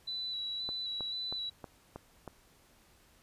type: tone with vibrato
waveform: sine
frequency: 3951 Hz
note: B7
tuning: in tune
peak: -35 dBFS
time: 0.07-1.5 s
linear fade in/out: 10 ms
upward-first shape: square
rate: 1.9 Hz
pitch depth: 17 cents each way
type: click train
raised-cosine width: 1 ms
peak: -28 dBFS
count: 6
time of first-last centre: 0.69-2.277 s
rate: 3.15 Hz
effects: pink hiss -64 dBFS RMS until 3.22 s + resampled to 32000 Hz